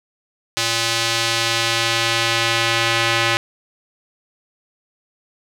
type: tone with band-pass filter sweep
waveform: square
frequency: 115.4 Hz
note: A#2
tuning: 17 cents flat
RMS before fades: -19 dBFS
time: 0.57-3.37 s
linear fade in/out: 0 ms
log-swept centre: 4600 to 2600 Hz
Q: 1
effects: none